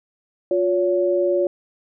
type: tone pair together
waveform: sine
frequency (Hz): 355.4 / 565.2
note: F4 / C#5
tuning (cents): +30 / +34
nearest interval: minor sixth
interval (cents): 804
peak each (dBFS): -19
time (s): 0.51-1.47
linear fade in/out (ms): 2
effects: none